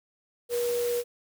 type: tone in noise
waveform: sine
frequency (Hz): 480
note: B4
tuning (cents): -49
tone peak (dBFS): -25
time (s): 0.49-1.04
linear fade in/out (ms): 50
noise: white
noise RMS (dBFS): -38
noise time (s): 0.49-1.04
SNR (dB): +10
effects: none